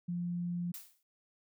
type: tone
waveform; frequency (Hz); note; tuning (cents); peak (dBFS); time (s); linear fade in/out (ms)
sine; 174.61; F3; 0; -33; 0.08-0.72; 10
type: noise with exponential decay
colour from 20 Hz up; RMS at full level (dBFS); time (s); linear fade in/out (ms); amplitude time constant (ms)
blue; -42; 0.74-1.03; 2; 63
effects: none